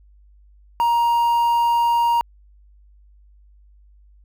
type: tone with quantisation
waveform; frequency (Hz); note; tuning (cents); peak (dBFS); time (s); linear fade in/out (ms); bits
triangle; 940; A#5; +14; -13; 0.8-2.21; 0; 7
effects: added 50 Hz sine -48 dBFS peak until 4.24 s